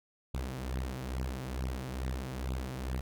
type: beating tone pair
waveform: sawtooth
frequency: 63.5 / 65.8 Hz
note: B1 / C2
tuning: +49 / +10 cents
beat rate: 2.3 Hz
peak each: -33 / -34 dBFS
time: 0.34-3.01 s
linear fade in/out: 5 ms
effects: none